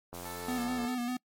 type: click train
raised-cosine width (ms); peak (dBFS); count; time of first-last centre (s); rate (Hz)
1; -29; 64; 0.13-0.85; 87.5
type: high-pass noise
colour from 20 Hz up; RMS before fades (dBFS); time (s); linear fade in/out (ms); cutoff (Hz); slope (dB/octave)
white; -47; 0.13-0.66; 20; 970; 48
type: tone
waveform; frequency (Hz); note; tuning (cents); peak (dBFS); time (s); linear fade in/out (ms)
15% pulse; 440; A4; 0; -35; 0.25-0.95; 5
type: tone with vibrato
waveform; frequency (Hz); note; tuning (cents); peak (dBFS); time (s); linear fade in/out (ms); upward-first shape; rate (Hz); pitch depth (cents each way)
square; 245.7; B3; -9; -32; 0.48-1.17; 5; square; 5; 36
effects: noise-tail reverb RT60 0.1 s tail -26 dB re dry + MP3 64 kbps